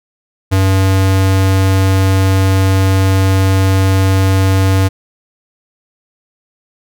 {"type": "tone", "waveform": "square", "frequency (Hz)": 95.7, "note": "G2", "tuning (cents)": -41, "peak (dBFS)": -9, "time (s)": [0.51, 4.89], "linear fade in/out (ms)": 20, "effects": []}